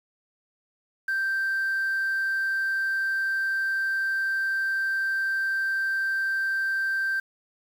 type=tone; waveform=sine; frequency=1568 Hz; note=G6; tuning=in tune; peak=-22 dBFS; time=1.08-7.2 s; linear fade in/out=5 ms; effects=tanh soft clip ceiling -20 dBFS + 8-bit